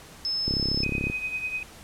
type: tone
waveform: sine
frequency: 5220 Hz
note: E8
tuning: 18 cents flat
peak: -25 dBFS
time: 0.25-0.84 s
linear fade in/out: 0 ms
type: click train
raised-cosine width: 3 ms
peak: -16 dBFS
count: 22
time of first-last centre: 0.48-1.099 s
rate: 33.9 Hz
type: tone with tremolo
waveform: sine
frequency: 2511 Hz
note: D#7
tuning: 15 cents sharp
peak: -25 dBFS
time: 0.83-1.63 s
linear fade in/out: 2 ms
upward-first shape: triangle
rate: 10 Hz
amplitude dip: 70%
effects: pink hiss -47 dBFS RMS until 1.83 s + low-pass 12000 Hz 12 dB/octave